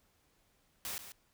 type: noise with echo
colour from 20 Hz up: white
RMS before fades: -40 dBFS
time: 0.85-0.98 s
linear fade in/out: 0 ms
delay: 140 ms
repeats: 1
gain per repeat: -10 dB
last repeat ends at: 1.12 s
effects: pink hiss -72 dBFS RMS until 1.33 s